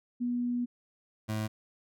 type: tone pair in turn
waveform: sine / 25% pulse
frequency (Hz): 243.2 / 108.33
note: B3 / A2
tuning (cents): -26 / -26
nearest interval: octave + major second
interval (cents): 1400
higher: first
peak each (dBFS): -28 / -27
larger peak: second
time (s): 0.2-0.66 / 1.28-1.48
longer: first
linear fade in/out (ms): 20
effects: none